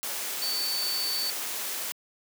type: tone in noise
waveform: sine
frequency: 4516 Hz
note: C#8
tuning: 31 cents sharp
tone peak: -28 dBFS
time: 0.42-1.3 s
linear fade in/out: 0 ms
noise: white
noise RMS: -33 dBFS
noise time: 0.03-1.92 s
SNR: +2 dB
effects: high-pass 300 Hz 12 dB/octave